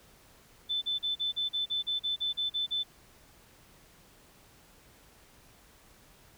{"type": "tone bursts", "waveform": "sine", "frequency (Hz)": 3521, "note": "A7", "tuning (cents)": 0, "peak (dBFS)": -28, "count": 13, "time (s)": [0.69, 2.836], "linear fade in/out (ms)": 20, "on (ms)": 130, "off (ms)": 38, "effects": ["pink hiss -59 dBFS RMS until 6.37 s"]}